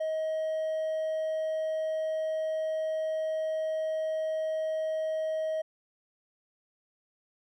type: tone with hard clipping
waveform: triangle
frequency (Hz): 632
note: D#5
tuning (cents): +27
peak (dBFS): -29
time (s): 0-5.62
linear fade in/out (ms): 10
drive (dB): 5
effects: none